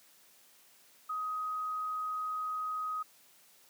sine tone, 1257 Hz, D#6, 17 cents sharp, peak -33 dBFS, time 1.09-3.03 s, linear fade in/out 10 ms, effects white hiss -62 dBFS RMS until 3.69 s + high-pass 150 Hz 12 dB/octave

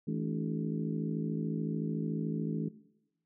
harmonic tone with a mistuned harmonic, 53.7 Hz, A1, 41 cents flat, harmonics 3 / 4 / 5 / 6 / 7 / 8, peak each -35 / -35 / -38 / -44 / -46 / -45 dBFS, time 0.07-2.69 s, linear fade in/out 10 ms, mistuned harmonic 5, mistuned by +97 cents, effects noise-tail reverb RT60 0.9 s tail -18 dB re dry

